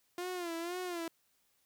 sawtooth tone with vibrato, 348.1 Hz, F4, 6 cents flat, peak -33 dBFS, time 0.18-1.08 s, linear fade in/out 2 ms, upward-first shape sine, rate 2 Hz, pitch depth 89 cents each way, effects white hiss -74 dBFS RMS until 1.65 s

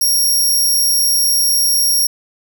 15% pulse tone, 5588 Hz, F8, in tune, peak -6 dBFS, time 0.01-2.07 s, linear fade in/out 5 ms, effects none

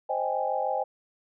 sine chord, Ab major seventh, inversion first, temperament equal, 523.3 / 622.3 / 784 / 830.6 Hz, C5 / Eb5 / G5 / Ab5, 0 / 0 / 0 / 0 cents, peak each -31 / -32 / -30 / -31 dBFS, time 0.09-0.84 s, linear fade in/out 10 ms, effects none

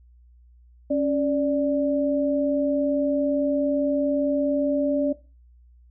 sine tone pair together, 276.5 / 585.9 Hz, C#4 / D5, -4 / -4 cents, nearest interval octave + minor second, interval 1300 cents, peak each -22 dBFS, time 0.9-5.13 s, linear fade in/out 10 ms, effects noise-tail reverb RT60 0.3 s tail -17 dB re dry + added 60 Hz sine -50 dBFS peak until 5.9 s

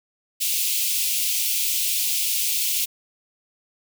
white high-pass noise, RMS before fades -23 dBFS, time 0.4-2.86 s, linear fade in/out 20 ms, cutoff 2400 Hz, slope 48 dB/octave, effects none

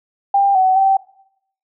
sine tone with pitch steps, 795 / 752 / 775 Hz, G5 / F#5 / G5, +24 / +28 / -20 cents, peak -10 dBFS, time 0.34-0.97 s, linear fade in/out 5 ms, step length 210 ms, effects noise-tail reverb RT60 0.7 s tail -19 dB re dry

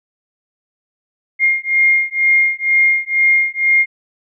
sine beating tone pair, 2125 / 2127.1 Hz, C7 / C7, +26 / +28 cents, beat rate 2.1 Hz, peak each -14 dBFS, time 1.39-3.86 s, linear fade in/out 50 ms, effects none

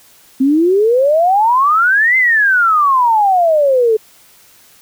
sine exponential two-way sweep, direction up then down, 257.5 to 2093 to 426.8 Hz, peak -8 dBFS, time 0.4-3.97 s, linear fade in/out 10 ms, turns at 2.17 s, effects white hiss -46 dBFS RMS until 4.81 s

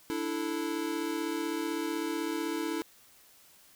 square chord, D suspended second, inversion none, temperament equal, 293.7 / 329.6 / 440 Hz, D4 / E4 / A4, 0 / 0 / 0 cents, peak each -37 / -34 / -39 dBFS, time 0.1-2.82 s, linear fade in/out 0 ms, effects white hiss -59 dBFS RMS until 3.75 s

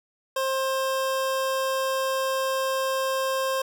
25% pulse tone, 530 Hz, C5, 22 cents sharp, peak -20 dBFS, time 0.36-3.62 s, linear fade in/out 5 ms, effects none

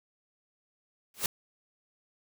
white noise with exponential growth, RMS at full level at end -24 dBFS, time 1.14-1.26 s, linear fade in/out 2 ms, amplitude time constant 26 ms, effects none

